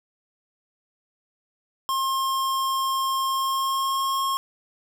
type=tone with pitch glide; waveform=square; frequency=1068 to 1079.8 Hz; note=C6 to C#6; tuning=+35 to -46 cents; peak=-23 dBFS; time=1.89-4.37 s; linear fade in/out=0 ms; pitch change=+19 cents; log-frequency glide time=3.25-4.11 s; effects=none